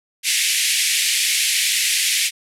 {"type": "band-pass noise", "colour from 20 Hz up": "pink", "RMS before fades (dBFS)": -19, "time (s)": [0.23, 2.31], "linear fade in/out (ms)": 50, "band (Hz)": [2000, 12000], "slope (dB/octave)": 48, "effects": []}